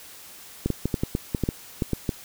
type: clicks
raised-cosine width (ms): 3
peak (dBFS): -10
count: 12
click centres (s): 0.66 / 0.703 / 0.856 / 0.942 / 1.035 / 1.151 / 1.348 / 1.437 / 1.489 / 1.822 / 1.933 / 2.092
effects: white hiss -45 dBFS RMS until 2.24 s